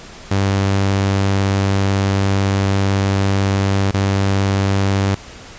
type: tone with dropouts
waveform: sawtooth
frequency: 98 Hz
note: G2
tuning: in tune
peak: -10 dBFS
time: 0.31-5.15 s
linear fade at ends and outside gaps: 5 ms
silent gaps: 3.911-3.938 s
effects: pink hiss -37 dBFS RMS until 5.58 s + resampled to 16000 Hz